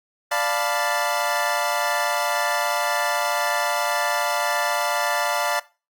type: chord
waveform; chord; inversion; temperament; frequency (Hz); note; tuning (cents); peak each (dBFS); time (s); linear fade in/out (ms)
25% pulse; B half-diminished seventh; first; equal; 587.3 / 698.5 / 880 / 987.8; D5 / F5 / A5 / B5; 0 / 0 / 0 / 0; -22 / -22 / -23 / -25; 0.31-5.6; 10
effects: noise-tail reverb RT60 0.3 s tail -19 dB re dry + Opus 48 kbps